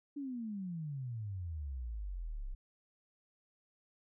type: exponential sweep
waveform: sine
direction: down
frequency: 293.6 to 30.87 Hz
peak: -38 dBFS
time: 0.16-2.55 s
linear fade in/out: 10 ms
effects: none

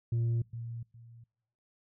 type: tone with echo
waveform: sine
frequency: 116.54 Hz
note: A#2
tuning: in tune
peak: -24 dBFS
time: 0.12-0.42 s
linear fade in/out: 5 ms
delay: 410 ms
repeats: 2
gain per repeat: -13 dB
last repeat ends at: 1.24 s
effects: noise-tail reverb RT60 1.0 s tail -25 dB re dry + tanh soft clip ceiling -26 dBFS

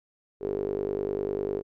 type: tone with band-pass filter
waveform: sawtooth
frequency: 50 Hz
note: G1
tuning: 35 cents sharp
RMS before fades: -30 dBFS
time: 0.4-1.63 s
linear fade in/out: 50 ms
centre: 410 Hz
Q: 7.3
effects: none

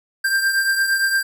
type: beating tone pair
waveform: square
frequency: 1582 / 1590.7 Hz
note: G6 / G6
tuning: +15 / +25 cents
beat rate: 8.7 Hz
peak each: -18 / -25 dBFS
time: 0.24-1.23 s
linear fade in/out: 10 ms
effects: none

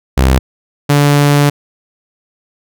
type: tone pair in turn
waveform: sawtooth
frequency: 65.41 / 144.44 Hz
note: C2 / D3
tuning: 0 / -28 cents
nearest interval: octave + major second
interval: 1372 cents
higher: second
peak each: -3 dBFS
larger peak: neither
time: 0.17-0.39 / 0.89-1.5 s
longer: second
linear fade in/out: 10 ms
effects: none

